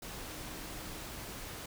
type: tone in noise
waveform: sine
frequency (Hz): 311.1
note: D#4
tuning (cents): 0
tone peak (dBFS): -53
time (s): 0.22-1.04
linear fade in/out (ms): 5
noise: pink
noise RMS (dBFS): -44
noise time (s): 0.02-1.66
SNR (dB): -12
effects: none